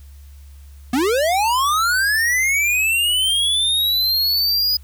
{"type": "linear sweep", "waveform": "square", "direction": "up", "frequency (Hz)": [232.5, 4978], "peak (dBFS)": -16, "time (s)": [0.93, 4.77], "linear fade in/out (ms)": 5, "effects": ["added 70 Hz sine -38 dBFS peak until 4.83 s", "white hiss -55 dBFS RMS until 4.83 s"]}